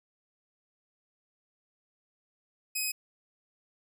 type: tone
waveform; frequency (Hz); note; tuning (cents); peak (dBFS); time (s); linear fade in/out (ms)
10% pulse; 2526; D#7; +26; -21; 2.75-2.92; 10
effects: none